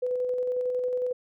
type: tone with tremolo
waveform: sine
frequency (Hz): 499.6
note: B4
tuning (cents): +20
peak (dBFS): -24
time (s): 0.02-1.13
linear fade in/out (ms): 10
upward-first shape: square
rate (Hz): 11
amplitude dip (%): 25
effects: none